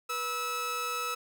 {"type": "tone pair together", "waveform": "sawtooth", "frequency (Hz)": [487.1, 1301.4], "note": ["B4", "E6"], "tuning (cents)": [-24, -23], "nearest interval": "octave + perfect fourth", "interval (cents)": 1701, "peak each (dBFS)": [-36, -28], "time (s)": [0.09, 1.15], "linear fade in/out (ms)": 10, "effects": []}